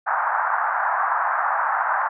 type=band-pass noise; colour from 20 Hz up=pink; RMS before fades=-22 dBFS; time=0.06-2.09 s; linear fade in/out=20 ms; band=750 to 1600 Hz; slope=48 dB/octave; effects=none